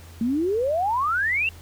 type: exponential sweep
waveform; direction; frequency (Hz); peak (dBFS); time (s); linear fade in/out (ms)
sine; up; 220 to 2803; -20; 0.21-1.49; 2
effects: added 84 Hz sine -42 dBFS peak until 1.61 s + pink hiss -49 dBFS RMS until 1.61 s